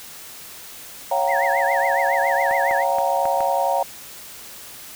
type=chord; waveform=sine; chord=G half-diminished seventh; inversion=second; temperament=equal with one note detuned; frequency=554.4 / 698.5 / 769.2 / 932.3 Hz; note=Db5 / F5 / G5 / Bb5; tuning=0 / 0 / -33 / 0 cents; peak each=-23 dBFS; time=1.11-3.83 s; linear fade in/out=5 ms
type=tone with vibrato; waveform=sine; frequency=1864.7 Hz; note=A#6; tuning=in tune; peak=-23 dBFS; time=1.27-2.85 s; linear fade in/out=50 ms; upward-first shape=triangle; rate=7.2 Hz; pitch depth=240 cents each way
type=clicks; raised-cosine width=0.5 ms; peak=-16 dBFS; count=5; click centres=2.511 / 2.711 / 2.985 / 3.255 / 3.406 s
effects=white hiss -39 dBFS RMS until 4.95 s